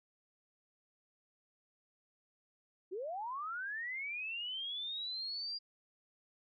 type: linear sweep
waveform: sine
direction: up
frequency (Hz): 340 to 4823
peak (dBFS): -38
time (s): 2.91-5.59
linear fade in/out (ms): 20
effects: none